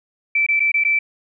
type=tone with dropouts; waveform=sine; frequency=2326 Hz; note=D7; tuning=17 cents flat; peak=-14 dBFS; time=0.35-0.99 s; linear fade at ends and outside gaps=5 ms; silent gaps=0.465-0.486 / 0.596-0.602 / 0.718-0.741 / 0.838-0.848 s; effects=none